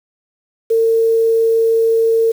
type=tone with quantisation; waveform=sine; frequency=453.2 Hz; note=A#4; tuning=49 cents flat; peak=-10 dBFS; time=0.7-2.32 s; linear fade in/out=10 ms; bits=6; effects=none